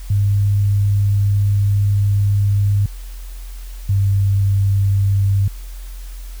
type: tone pair in turn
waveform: sine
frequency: 100.8 / 98.61 Hz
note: G2 / G2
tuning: +49 / +11 cents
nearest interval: unison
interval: 38 cents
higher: first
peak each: -12 dBFS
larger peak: neither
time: 0.1-2.86 / 3.89-5.48 s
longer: first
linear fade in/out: 5 ms
effects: added 43 Hz sine -28 dBFS peak until 6.4 s + white hiss -44 dBFS RMS until 6.4 s